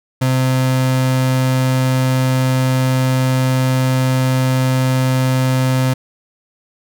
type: tone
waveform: 35% pulse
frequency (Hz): 129.7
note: C3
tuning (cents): -15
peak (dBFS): -11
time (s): 0.21-5.94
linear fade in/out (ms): 10
effects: none